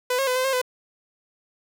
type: tone with pitch steps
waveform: sawtooth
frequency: 500 / 541 / 505 / 514 / 535 / 504 Hz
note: B4 / C#5 / B4 / C5 / C5 / B4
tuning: +21 / -42 / +39 / -31 / +38 / +35 cents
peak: -17 dBFS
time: 0.1-0.616 s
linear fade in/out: 5 ms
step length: 86 ms
effects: none